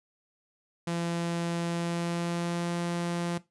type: tone with pitch glide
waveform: sawtooth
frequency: 170.2 to 172.38 Hz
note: F3 to F3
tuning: -44 to -22 cents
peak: -25 dBFS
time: 0.87-3.38 s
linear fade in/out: 5 ms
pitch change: +22 cents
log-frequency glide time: 1.67-2.73 s
effects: noise-tail reverb RT60 0.2 s tail -17 dB re dry + resampled to 24000 Hz